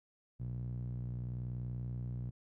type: tone with band-pass filter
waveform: sawtooth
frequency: 60.8 Hz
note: B1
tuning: 26 cents flat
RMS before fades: -40 dBFS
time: 0.39-2.31 s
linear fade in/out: 20 ms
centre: 130 Hz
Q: 3.3
effects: none